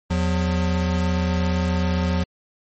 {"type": "tone pair together", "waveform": "square", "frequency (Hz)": [82.41, 179.84], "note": ["E2", "F#3"], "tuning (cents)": [0, -49], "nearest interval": "octave + major second", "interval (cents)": 1351, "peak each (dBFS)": [-22, -23], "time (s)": [0.1, 2.24], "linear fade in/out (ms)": 10, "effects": ["low-pass 7000 Hz 12 dB/octave", "MP3 32 kbps"]}